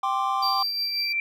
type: chord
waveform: triangle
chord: G suspended fourth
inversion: none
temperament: equal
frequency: 784 / 1046.5 / 1174.7 Hz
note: G5 / C6 / D6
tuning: 0 / 0 / 0 cents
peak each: -25 dBFS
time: 0.03-0.63 s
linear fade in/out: 5 ms
type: tone with tremolo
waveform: triangle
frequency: 4699 Hz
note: D8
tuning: in tune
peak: -22 dBFS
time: 0.42-1.13 s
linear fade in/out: 10 ms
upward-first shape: triangle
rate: 5.6 Hz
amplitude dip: 40%
type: tone with exponential growth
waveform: sine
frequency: 2349 Hz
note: D7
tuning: in tune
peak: -21 dBFS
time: 0.51-1.2 s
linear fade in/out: 1 ms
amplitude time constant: 150 ms
effects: none